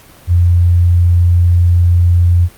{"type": "tone", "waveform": "sine", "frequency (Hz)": 87.31, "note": "F2", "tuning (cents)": 0, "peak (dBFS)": -6, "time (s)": [0.27, 2.49], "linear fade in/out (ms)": 50, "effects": ["pink hiss -41 dBFS RMS until 2.57 s", "Opus 48 kbps"]}